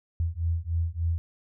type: beating tone pair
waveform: sine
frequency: 81.9 / 85.3 Hz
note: E2 / F2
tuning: -11 / -40 cents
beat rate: 3.4 Hz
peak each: -28 dBFS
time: 0.2-1.18 s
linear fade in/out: 0 ms
effects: none